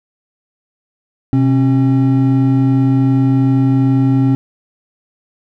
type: tone pair together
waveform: triangle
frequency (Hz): 127.42 / 270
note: C3 / C#4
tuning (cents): -45 / -45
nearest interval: octave + minor second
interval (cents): 1300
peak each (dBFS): -10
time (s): 1.33-4.35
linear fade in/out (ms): 0
effects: none